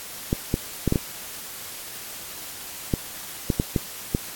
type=clicks; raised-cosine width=3 ms; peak=-7 dBFS; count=10; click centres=0.329 / 0.541 / 0.877 / 0.924 / 0.958 / 2.938 / 3.502 / 3.599 / 3.762 / 4.149 s; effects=white hiss -37 dBFS RMS until 4.35 s + AAC 64 kbps